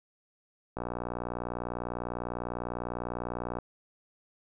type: click train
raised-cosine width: 1 ms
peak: -20 dBFS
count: 170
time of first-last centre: 0.77-3.587 s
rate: 60 Hz
effects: none